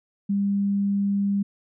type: tone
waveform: sine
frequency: 200 Hz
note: G3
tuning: 35 cents sharp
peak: -20 dBFS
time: 0.29-1.43 s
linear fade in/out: 10 ms
effects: none